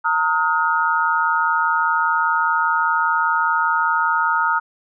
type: tone cluster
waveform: sine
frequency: 917 / 1265 / 1430 Hz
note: A#5 / D#6 / F6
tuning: -29 / +28 / +41 cents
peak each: -20 dBFS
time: 0.04-4.6 s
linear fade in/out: 20 ms
effects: none